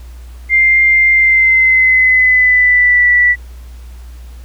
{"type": "tone with pitch glide", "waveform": "sine", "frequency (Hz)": [2101, 1960.3], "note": ["C7", "B6"], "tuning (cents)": [7, -13], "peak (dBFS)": -6, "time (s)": [0.49, 3.36], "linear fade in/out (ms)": 50, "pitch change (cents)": -120, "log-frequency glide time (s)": [1.1, 3.08], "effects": ["added 60 Hz sine -29 dBFS peak until 4.44 s", "pink hiss -46 dBFS RMS until 4.44 s"]}